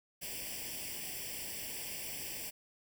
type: noise with comb filter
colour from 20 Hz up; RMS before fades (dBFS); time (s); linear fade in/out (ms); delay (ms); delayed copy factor
white; -42; 0.21-2.51; 20; 0.38; +0.9
effects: none